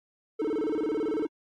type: tone with vibrato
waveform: triangle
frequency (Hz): 370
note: F#4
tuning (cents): 0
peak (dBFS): -24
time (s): 0.39-1.27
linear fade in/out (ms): 10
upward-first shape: square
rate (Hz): 18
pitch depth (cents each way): 300
effects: AAC 32 kbps